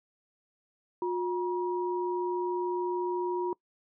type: tone pair together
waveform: sine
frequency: 358.6 / 956.7 Hz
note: F4 / A#5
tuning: +46 / +45 cents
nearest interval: octave + perfect fourth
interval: 1699 cents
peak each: -29 / -33 dBFS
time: 1.02-3.53 s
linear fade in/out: 2 ms
effects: noise-tail reverb RT60 0.1 s tail -24 dB re dry

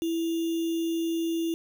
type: tone with sample-and-hold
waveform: sine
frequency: 331.3 Hz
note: E4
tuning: 9 cents sharp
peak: -25 dBFS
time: 0.02-1.54 s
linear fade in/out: 0 ms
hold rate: 3150 Hz
effects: none

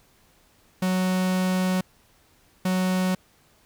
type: tone bursts at uneven times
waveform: 45% pulse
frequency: 185 Hz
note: F#3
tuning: in tune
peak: -21 dBFS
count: 2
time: 0.82-1.81 / 2.65-3.15 s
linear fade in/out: 5 ms
effects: pink hiss -60 dBFS RMS until 3.65 s

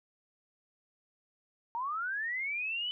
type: linear sweep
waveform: sine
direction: up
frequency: 904 to 3022 Hz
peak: -32 dBFS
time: 1.75-2.91 s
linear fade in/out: 0 ms
effects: none

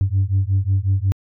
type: beating tone pair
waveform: sine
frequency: 94.2 / 99.7 Hz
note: F#2 / G2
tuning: +32 / +30 cents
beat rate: 5.5 Hz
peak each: -17 dBFS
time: 0.01-1.12 s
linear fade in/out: 0 ms
effects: tanh soft clip ceiling -11 dBFS

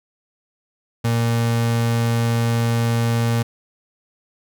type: tone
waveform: 35% pulse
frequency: 116.5 Hz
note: A#2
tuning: 1 cent flat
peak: -15 dBFS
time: 1.04-3.43 s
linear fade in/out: 10 ms
effects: none

